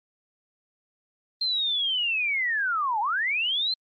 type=linear two-way sweep; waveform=sine; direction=down then up; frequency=4186 to 803 to 4186 Hz; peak=-23 dBFS; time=1.41-3.74 s; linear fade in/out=5 ms; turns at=3 s; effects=Opus 32 kbps